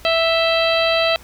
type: harmonic tone with a mistuned harmonic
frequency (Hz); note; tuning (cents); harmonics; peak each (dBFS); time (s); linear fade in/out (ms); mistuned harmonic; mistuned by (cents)
659.3; E5; 0; 1 / 2 / 3 / 4 / 5 / 6 / 7; -17 / -24 / -27 / -22 / -24 / -24 / -30; 0.05-1.16; 0; 5; -60
effects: added 60 Hz sine -45 dBFS peak until 1.23 s + pink hiss -45 dBFS RMS until 1.23 s